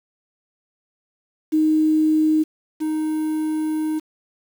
sine / triangle tone pair in turn, 311.1 / 311.1 Hz, D#4 / D#4, 0 / 0 cents, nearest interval unison, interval 0 cents, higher neither, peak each -14 / -18 dBFS, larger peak first, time 1.52-2.44 / 2.8-4 s, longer second, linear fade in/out 20 ms, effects 7-bit

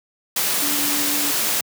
sine tone in noise, 290 Hz, D4, 22 cents flat, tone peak -28 dBFS, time 0.62-1.31 s, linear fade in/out 5 ms, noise white, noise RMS -21 dBFS, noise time 0.36-1.61 s, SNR -10 dB, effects high-pass 150 Hz 12 dB/octave

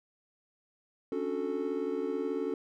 triangle chord, D major seventh, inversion third, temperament just, 275.3 / 293.7 / 367.1 / 440.5 Hz, C#4 / D4 / F#4 / A4, -12 / 0 / -14 / +2 cents, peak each -35 / -37 / -34 / -32 dBFS, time 1.12-2.54 s, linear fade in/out 2 ms, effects none

